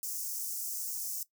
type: high-pass noise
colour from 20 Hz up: white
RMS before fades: -37 dBFS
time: 0.03-1.23 s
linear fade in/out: 2 ms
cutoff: 5400 Hz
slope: 48 dB/octave
effects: noise-tail reverb RT60 0.1 s tail -17 dB re dry